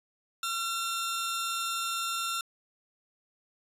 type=tone pair together; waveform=sawtooth; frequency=1364 / 3631 Hz; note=F6 / A#7; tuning=-41 / -46 cents; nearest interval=octave + perfect fourth; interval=1695 cents; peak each=-28 / -32 dBFS; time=0.43-2.41 s; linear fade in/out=2 ms; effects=resampled to 32000 Hz